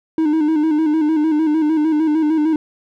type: tone with vibrato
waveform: triangle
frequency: 309.9 Hz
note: D#4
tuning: 7 cents flat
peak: -11 dBFS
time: 0.18-2.56 s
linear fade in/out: 2 ms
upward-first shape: square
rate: 6.6 Hz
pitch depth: 55 cents each way
effects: none